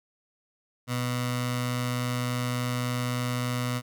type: tone with notch filter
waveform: 15% pulse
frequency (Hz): 123.47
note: B2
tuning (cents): 0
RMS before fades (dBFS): -29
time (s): 0.87-3.82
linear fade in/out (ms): 50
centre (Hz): 380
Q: 1
effects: none